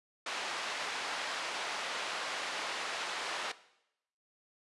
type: band-pass noise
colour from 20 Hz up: pink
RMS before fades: -38 dBFS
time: 0.26-3.52 s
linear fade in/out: 5 ms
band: 750 to 4500 Hz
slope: 12 dB/octave
effects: noise-tail reverb RT60 0.8 s tail -17 dB re dry + resampled to 24000 Hz